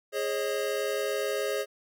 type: chord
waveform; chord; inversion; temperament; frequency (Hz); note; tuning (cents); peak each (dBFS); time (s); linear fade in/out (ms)
square; Ab suspended fourth; none; equal with one note detuned; 415.3 / 542.3 / 622.3; Ab4 / Db5 / Eb5; 0 / -38 / 0; -32 / -32 / -36; 0.12-1.66; 50
effects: none